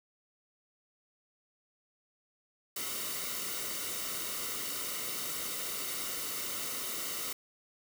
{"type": "noise with comb filter", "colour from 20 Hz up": "white", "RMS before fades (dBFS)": -37, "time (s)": [2.76, 7.33], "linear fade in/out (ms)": 5, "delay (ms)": 1.2, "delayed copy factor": -0.6, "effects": []}